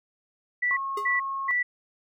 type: tone bursts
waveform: sine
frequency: 1964 Hz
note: B6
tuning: 10 cents flat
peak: -22 dBFS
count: 3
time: 0.62-1.63 s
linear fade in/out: 10 ms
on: 150 ms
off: 280 ms
type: tone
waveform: sine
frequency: 1087 Hz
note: C#6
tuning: 34 cents flat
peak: -28 dBFS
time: 0.71-1.51 s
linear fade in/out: 0 ms
type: tone with exponential decay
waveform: square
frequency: 411.1 Hz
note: G#4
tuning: 18 cents flat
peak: -29 dBFS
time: 0.97-1.1 s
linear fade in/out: 5 ms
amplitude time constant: 27 ms
effects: none